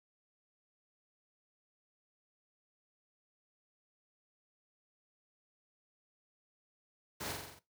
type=noise with echo; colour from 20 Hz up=pink; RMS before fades=-41 dBFS; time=7.2-7.33 s; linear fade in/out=10 ms; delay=44 ms; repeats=6; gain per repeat=-3 dB; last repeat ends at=7.594 s; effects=noise-tail reverb RT60 0.2 s tail -17 dB re dry + high-pass 80 Hz 12 dB/octave